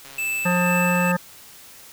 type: click train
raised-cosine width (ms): 0.2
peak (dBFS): -25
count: 146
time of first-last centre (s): 0.05-1.108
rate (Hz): 137
type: tone with tremolo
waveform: square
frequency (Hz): 2635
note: E7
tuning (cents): -1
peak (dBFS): -23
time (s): 0.18-1.12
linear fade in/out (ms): 5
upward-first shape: sine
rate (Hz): 2.1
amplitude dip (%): 30
type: harmonic tone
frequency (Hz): 177.9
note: F3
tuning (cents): +32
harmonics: 1 / 3 / 5 / 7 / 9 / 10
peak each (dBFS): -20 / -25 / -27 / -28 / -30 / -30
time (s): 0.45-1.17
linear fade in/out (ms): 10
effects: white hiss -45 dBFS RMS until 1.92 s